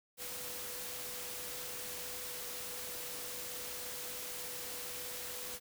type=tone in noise; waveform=sine; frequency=493.9 Hz; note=B4; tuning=in tune; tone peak=-52 dBFS; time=0.17-5.6 s; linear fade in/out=50 ms; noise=white; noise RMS=-43 dBFS; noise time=0.17-5.6 s; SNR=-12 dB; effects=none